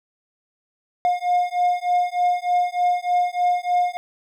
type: beating tone pair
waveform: triangle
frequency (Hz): 712 / 715.3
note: F5 / F5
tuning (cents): +33 / +41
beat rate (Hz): 3.3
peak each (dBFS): -19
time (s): 1.05-3.97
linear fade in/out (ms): 0
effects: none